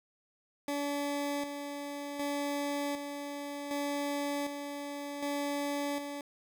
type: tone with tremolo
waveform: 20% pulse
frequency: 286.4 Hz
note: D4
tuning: 43 cents flat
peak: -27 dBFS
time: 0.68-6.21 s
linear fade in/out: 2 ms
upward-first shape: square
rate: 0.66 Hz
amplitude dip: 50%
effects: none